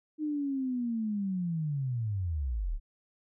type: linear sweep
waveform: sine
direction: down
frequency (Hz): 310.1 to 30.74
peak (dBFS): -29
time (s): 0.18-2.8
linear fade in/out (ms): 50
effects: none